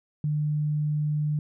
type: tone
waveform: sine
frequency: 150 Hz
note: D3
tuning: 37 cents sharp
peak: -23 dBFS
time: 0.24-1.39 s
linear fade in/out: 2 ms
effects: none